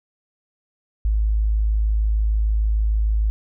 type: tone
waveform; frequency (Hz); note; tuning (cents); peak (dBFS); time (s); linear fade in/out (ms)
sine; 53.3; G#1; +46; -16; 1.05-3.3; 0
effects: none